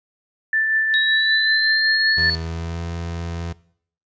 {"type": "tone with tremolo", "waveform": "sine", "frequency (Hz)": 1766, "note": "A6", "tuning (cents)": 6, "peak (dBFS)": -15, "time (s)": [0.53, 2.3], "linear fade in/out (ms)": 2, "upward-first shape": "triangle", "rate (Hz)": 5.3, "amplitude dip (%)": 40}
{"type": "linear sweep", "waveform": "sine", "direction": "up", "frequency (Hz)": [3800, 4435], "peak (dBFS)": -20, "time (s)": [0.94, 2.35], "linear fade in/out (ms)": 0}
{"type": "tone with pitch glide", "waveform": "30% pulse", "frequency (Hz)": [81.5, 84.57], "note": ["E2", "E2"], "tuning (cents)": [-19, 45], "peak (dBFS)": -23, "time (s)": [2.17, 3.53], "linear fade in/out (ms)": 10, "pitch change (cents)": 64, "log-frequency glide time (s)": [2.33, 2.83]}
{"effects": ["noise-tail reverb RT60 0.6 s tail -20 dB re dry", "resampled to 16000 Hz"]}